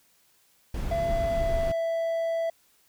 brown noise, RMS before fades -30 dBFS, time 0.74-1.72 s, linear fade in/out 5 ms
triangle tone with pitch glide, 674 to 661.7 Hz, E5 to E5, +38 to +6 cents, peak -23 dBFS, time 0.91-2.5 s, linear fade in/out 5 ms, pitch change -32 cents, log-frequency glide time 1.12-1.79 s
effects white hiss -64 dBFS RMS until 2.88 s

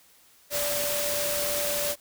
sine tone in noise, 582 Hz, D5, 16 cents flat, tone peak -30 dBFS, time 0.5-1.96 s, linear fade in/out 50 ms, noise white, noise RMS -29 dBFS, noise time 0.5-1.96 s, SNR -4 dB, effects white hiss -58 dBFS RMS until 2 s

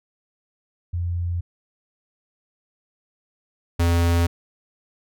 sine / square tone pair in turn, 86.9 / 85.26 Hz, F2 / F2, -8 / -41 cents, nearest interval unison, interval 33 cents, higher first, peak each -22 / -17 dBFS, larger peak second, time 0.93-1.41 / 3.79-4.27 s, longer neither, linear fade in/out 10 ms, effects none

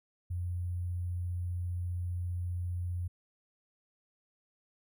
sine tone with sample-and-hold, 88.5 Hz, F2, 23 cents sharp, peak -32 dBFS, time 0.3-3.08 s, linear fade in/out 10 ms, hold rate 11025 Hz, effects none

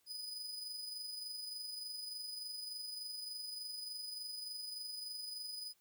40% pulse tone with amplitude modulation, 4978 Hz, D#8, in tune, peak -40 dBFS, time 0.06-5.74 s, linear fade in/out 50 ms, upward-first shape sine, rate 23.4 Hz, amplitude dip 40%, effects white hiss -75 dBFS RMS until 5.8 s

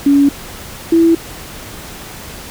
sine tone pair in turn, 282.2 / 331.4 Hz, C#4 / E4, +31 / +9 cents, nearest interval minor third, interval 278 cents, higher second, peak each -6 dBFS, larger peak neither, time 0.06-0.29 / 0.92-1.15 s, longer neither, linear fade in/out 5 ms, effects pink hiss -31 dBFS RMS until 2.5 s

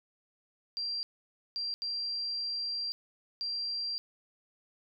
sine tone bursts at uneven times, 4733 Hz, D8, 13 cents sharp, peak -32 dBFS, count 4, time 0.77-1.03 / 1.56-1.74 / 1.82-2.92 / 3.41-3.98 s, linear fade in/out 0 ms, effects none

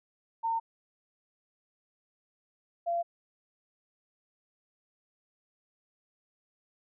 sine tone pair in turn, 910 / 685.5 Hz, A#5 / F5, -42 / -32 cents, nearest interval perfect fourth, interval 490 cents, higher first, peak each -27 dBFS, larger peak neither, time 0.43-0.6 / 2.86-3.03 s, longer neither, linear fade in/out 20 ms, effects none

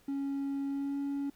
triangle tone with pitch glide, 277.2 to 280.6 Hz, C#4 to C#4, 0 to +21 cents, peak -29 dBFS, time 0.08-1.3 s, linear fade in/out 5 ms, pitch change +21 cents, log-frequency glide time 0.67-0.99 s, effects tanh soft clip ceiling -25 dBFS + pink hiss -65 dBFS RMS until 1.35 s

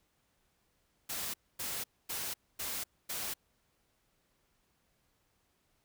white noise bursts, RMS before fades -38 dBFS, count 5, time 1.09-3.34 s, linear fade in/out 10 ms, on 250 ms, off 250 ms, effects pink hiss -75 dBFS RMS until 5.84 s

